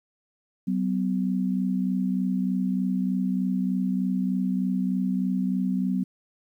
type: tone pair together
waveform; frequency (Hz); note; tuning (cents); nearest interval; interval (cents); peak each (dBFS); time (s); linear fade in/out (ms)
sine; 189.01 / 252.3; F#3 / B3; +37 / +37; perfect fourth; 500; -24 / -27; 0.67-6.04; 10
effects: 10-bit